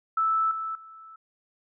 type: tone with level steps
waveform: sine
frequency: 1315 Hz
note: E6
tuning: 5 cents flat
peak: -21 / -29 / -44 dBFS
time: 0.17-1.16 s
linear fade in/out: 5 ms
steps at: 0.51 / 0.75 s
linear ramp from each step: 2 ms
effects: none